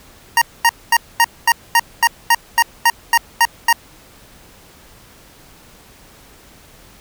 25% pulse tone bursts, 932.3 Hz, A#5, in tune, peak -5 dBFS, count 13, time 0.37-3.728 s, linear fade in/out 2 ms, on 46 ms, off 230 ms, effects pink hiss -45 dBFS RMS until 7 s

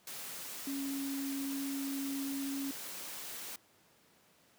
sine tone in noise, 275.3 Hz, C#4, 12 cents flat, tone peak -35 dBFS, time 0.67-2.71 s, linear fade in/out 2 ms, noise white, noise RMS -44 dBFS, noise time 0.07-3.56 s, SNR +6 dB, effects pink hiss -66 dBFS RMS until 4.58 s + high-pass 150 Hz 12 dB/octave

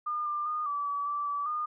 sine tone with pitch steps, 1211 / 1193 / 1223 / 1154 / 1145 / 1163 / 1152 / 1219 Hz, D#6 / D6 / D#6 / D6 / D6 / D6 / D6 / D#6, -47 / +27 / -30 / -31 / -44 / -17 / -34 / -36 cents, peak -29 dBFS, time 0.06-1.66 s, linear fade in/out 10 ms, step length 200 ms, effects none

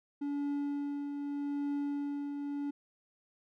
triangle tone with tremolo, 286 Hz, D4, 46 cents flat, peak -29 dBFS, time 0.21-2.71 s, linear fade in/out 10 ms, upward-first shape triangle, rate 0.82 Hz, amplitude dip 45%, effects none

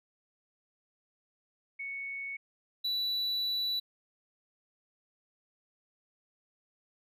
sine / triangle tone pair in turn, 2217 / 3950 Hz, C#7 / B7, 0 / 0 cents, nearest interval minor seventh, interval 1000 cents, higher second, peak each -36 / -28 dBFS, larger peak second, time 1.79-2.37 / 2.84-3.8 s, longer second, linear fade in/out 10 ms, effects none

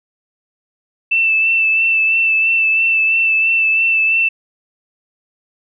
sine tone with vibrato, 2655 Hz, E7, 12 cents sharp, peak -11 dBFS, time 1.11-4.29 s, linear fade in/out 10 ms, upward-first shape sine, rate 3 Hz, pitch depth 22 cents each way, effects none

